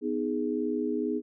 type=chord; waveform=sine; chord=G# minor; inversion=first; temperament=just; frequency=249.2 / 311.5 / 415.3 Hz; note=B3 / D#4 / G#4; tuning=+16 / +2 / 0 cents; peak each=-31 dBFS; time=0.01-1.22 s; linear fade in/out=50 ms; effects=none